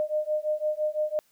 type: beating tone pair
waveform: sine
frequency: 607 / 612.9 Hz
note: D#5 / D#5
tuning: -43 / -26 cents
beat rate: 5.9 Hz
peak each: -28 dBFS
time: 0-1.19 s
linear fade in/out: 0 ms
effects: white hiss -66 dBFS RMS until 1.31 s